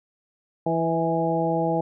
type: harmonic tone with a mistuned harmonic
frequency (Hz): 165.3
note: E3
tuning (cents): +5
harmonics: 1 / 2 / 3 / 4 / 5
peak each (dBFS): -27 / -27 / -27 / -27 / -27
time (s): 0.66-1.81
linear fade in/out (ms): 5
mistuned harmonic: 4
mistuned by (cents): -21
effects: none